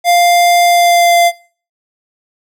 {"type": "tone with pitch glide", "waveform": "square", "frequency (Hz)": [698.5, 691.3], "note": ["F5", "F5"], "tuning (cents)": [0, -18], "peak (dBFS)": -7, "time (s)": [0.04, 1.32], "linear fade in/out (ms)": 50, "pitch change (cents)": -18, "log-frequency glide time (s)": [0.64, 1.16], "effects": ["noise-tail reverb RT60 0.4 s tail -20 dB re dry"]}